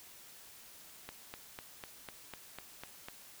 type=click train; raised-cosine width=0.3 ms; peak=-27 dBFS; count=9; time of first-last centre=1.09-3.085 s; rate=4.01 Hz; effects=white hiss -55 dBFS RMS until 3.4 s